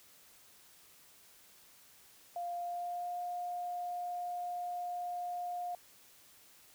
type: tone with pitch glide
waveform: sine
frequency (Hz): 698.5 to 709.5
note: F5 to F5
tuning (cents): 0 to +27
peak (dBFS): -36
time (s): 2.36-5.75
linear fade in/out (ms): 2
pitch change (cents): +27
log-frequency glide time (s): 2.54-3.19
effects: white hiss -61 dBFS RMS until 6.74 s